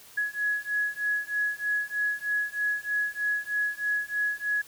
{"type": "beating tone pair", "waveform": "sine", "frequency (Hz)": [1679, 1682.2], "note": ["G#6", "G#6"], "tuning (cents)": [18, 22], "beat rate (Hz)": 3.2, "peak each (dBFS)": -29, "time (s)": [0.17, 4.62], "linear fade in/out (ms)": 10, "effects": ["white hiss -51 dBFS RMS until 4.67 s"]}